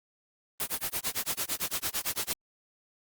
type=noise with tremolo; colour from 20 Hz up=white; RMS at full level=-29 dBFS; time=0.6-2.33 s; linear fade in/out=0 ms; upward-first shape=sine; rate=8.9 Hz; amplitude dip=100%; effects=Opus 32 kbps